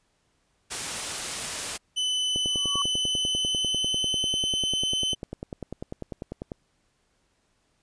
white noise, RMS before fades -31 dBFS, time 0.7-1.78 s, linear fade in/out 20 ms
40% pulse tone with pitch glide, 3015 to 3050 Hz, F#7 to G7, +32 to -48 cents, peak -23 dBFS, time 1.96-5.15 s, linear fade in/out 20 ms, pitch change +20 cents, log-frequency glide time 2.66-4.37 s
click train, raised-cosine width 2 ms, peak -20 dBFS, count 43, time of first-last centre 2.36-6.518 s, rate 10.1 Hz
sine tone with exponential growth, 1126 Hz, C#6, 27 cents sharp, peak -25 dBFS, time 2.47-2.82 s, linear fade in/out 2 ms, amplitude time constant 75 ms
effects pink hiss -70 dBFS RMS until 7.82 s + resampled to 22050 Hz

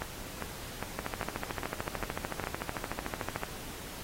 two click trains, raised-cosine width 0.5 ms, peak -18 / -19 dBFS, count 34 / 7, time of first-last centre 0.99-3.434 / 0.02-2.439 s, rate 13.5 / 2.48 Hz, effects pink hiss -44 dBFS RMS until 4.03 s + AAC 48 kbps

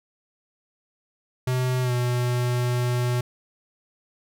square tone with pitch glide, 127.3 to 122.96 Hz, C3 to B2, -47 to -7 cents, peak -22 dBFS, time 1.47-3.21 s, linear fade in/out 5 ms, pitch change -60 cents, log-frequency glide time 1.82-1.92 s, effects none

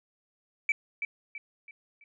sine tone with echo, 2308 Hz, D7, 31 cents flat, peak -21 dBFS, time 0.69-0.72 s, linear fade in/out 2 ms, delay 330 ms, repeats 4, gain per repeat -8 dB, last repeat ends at 2.04 s, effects tanh soft clip ceiling -18 dBFS

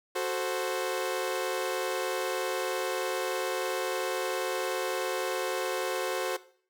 sawtooth chord, F# diminished, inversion none, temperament equal, 370 / 440 / 523.3 Hz, F#4 / A4 / C5, 0 / 0 / 0 cents, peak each -28 / -32 / -29 dBFS, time 0.15-6.37 s, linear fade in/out 10 ms, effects noise-tail reverb RT60 0.5 s tail -17 dB re dry

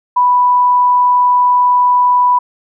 sine tone, 987.8 Hz, B5, in tune, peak -7 dBFS, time 0.16-2.39 s, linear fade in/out 10 ms, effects none

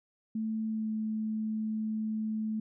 sine tone with pitch glide, 220 to 217.6 Hz, A3 to A3, 0 to -19 cents, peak -30 dBFS, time 0.35-2.6 s, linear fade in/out 5 ms, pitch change -19 cents, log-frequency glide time 0.67-0.9 s, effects none

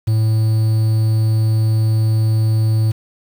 triangle tone with quantisation, 110 Hz, A2, in tune, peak -10 dBFS, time 0.07-2.92 s, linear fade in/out 10 ms, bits 6, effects none

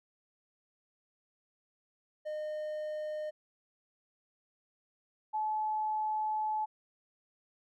triangle / sine tone pair in turn, 611 / 860.6 Hz, D#5 / A5, -32 / -39 cents, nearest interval tritone, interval 593 cents, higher second, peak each -33 / -30 dBFS, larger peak second, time 2.25-3.31 / 5.33-6.66 s, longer second, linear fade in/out 20 ms, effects none

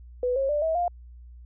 sine tone with pitch steps, 496.5 / 541.4 / 590.4 / 643.9 / 702.2 Hz, B4 / C#5 / D5 / E5 / F5, +9 / -41 / +9 / -41 / +9 cents, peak -22 dBFS, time 0.23-0.88 s, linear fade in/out 2 ms, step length 130 ms, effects added 60 Hz sine -43 dBFS peak until 1.45 s

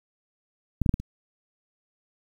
clicks, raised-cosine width 5 ms, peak -11 / -9 / -6 / -11 / -22 dBFS, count 5, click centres 0.817 / 0.862 / 0.893 / 0.941 / 1 s, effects 8-bit

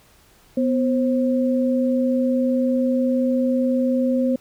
sine tone pair together, 248.6 / 530 Hz, B3 / C5, +12 / +22 cents, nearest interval octave + minor second, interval 1310 cents, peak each -18 / -22 dBFS, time 0.57-4.36 s, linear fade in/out 5 ms, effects pink hiss -54 dBFS RMS until 4.4 s

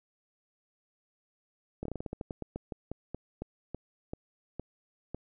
slowing click train, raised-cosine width 2 ms, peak -23 dBFS, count 20, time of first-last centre 1.83-5.146 s, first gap 24 ms, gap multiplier 1.19, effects none

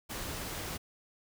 pink noise, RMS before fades -39 dBFS, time 0.09-0.78 s, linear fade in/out 20 ms, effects none

